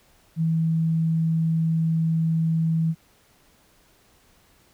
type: tone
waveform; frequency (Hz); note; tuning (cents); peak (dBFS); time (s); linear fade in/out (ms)
sine; 162.4; E3; -26; -19; 0.36-2.95; 50
effects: pink hiss -59 dBFS RMS until 4.73 s